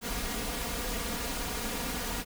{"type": "noise with comb filter", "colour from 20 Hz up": "pink", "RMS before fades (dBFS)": -34, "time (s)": [0.01, 2.25], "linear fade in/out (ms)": 50, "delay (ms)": 4.2, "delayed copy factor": 0.75, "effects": []}